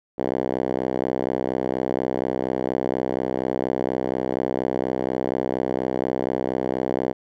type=tone with band-pass filter; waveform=5% pulse; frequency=64.2 Hz; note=C2; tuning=32 cents flat; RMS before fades=-25 dBFS; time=0.18-7.13 s; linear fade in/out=10 ms; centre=410 Hz; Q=1; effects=none